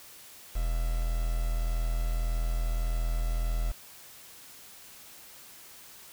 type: tone with quantisation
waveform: triangle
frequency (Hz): 40.87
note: E1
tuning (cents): -14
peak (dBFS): -24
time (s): 0.55-3.72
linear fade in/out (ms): 10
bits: 7
effects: white hiss -50 dBFS RMS until 6.12 s